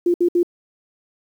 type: tone bursts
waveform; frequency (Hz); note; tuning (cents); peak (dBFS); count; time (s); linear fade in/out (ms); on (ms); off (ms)
sine; 349.2; F4; 0; -13; 3; 0.06-0.431; 5; 81; 64
effects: 8-bit